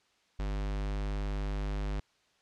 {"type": "tone", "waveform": "square", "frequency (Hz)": 50.2, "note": "G1", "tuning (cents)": 42, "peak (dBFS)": -32, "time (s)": [0.39, 2], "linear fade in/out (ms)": 5, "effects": ["white hiss -69 dBFS RMS until 2.41 s", "low-pass 5000 Hz 12 dB/octave"]}